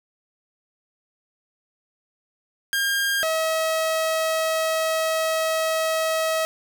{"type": "tone pair in turn", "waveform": "sawtooth", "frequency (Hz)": [1611, 641.2], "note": ["G6", "E5"], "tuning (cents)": [47, -48], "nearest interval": "octave + major third", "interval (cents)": 1595, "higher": "first", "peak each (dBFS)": -17, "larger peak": "neither", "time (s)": [[2.73, 3.23], [3.23, 6.45]], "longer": "second", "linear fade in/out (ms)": 0, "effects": []}